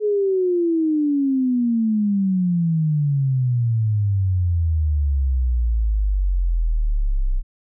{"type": "exponential sweep", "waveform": "sine", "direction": "down", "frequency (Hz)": [427.5, 30.87], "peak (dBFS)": -16, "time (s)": [0, 7.43], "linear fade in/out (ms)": 50, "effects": []}